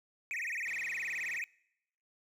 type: tone with vibrato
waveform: triangle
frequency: 2162 Hz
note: C#7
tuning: 44 cents flat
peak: -33 dBFS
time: 0.31-1.44 s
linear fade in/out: 0 ms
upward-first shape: sine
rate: 19 Hz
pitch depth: 290 cents each way
type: click train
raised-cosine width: 0.2 ms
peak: -39 dBFS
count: 117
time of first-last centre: 0.67-1.377 s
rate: 164 Hz
effects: noise-tail reverb RT60 0.8 s tail -24 dB re dry